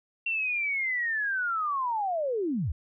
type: linear sweep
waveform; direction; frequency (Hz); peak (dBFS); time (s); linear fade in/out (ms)
sine; down; 2737 to 56.9; -26; 0.26-2.72; 5
effects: none